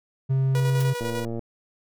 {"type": "tone", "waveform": "triangle", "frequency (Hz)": 133.4, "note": "C3", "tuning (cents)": 34, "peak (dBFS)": -17, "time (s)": [0.29, 0.94], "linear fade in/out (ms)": 20}
{"type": "tone with tremolo", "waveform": "sawtooth", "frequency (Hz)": 484.8, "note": "B4", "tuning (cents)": -32, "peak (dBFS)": -24, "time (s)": [0.55, 1.25], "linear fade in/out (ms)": 0, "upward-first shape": "square", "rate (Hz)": 10, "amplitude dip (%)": 40}
{"type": "noise with exponential decay", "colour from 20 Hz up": "white", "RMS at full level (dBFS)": -30, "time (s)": [0.8, 0.89], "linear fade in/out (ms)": 5, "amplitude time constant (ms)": 19}
{"type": "click train", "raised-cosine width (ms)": 2, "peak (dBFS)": -19, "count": 45, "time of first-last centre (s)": [1.01, 1.393], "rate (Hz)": 115}
{"effects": []}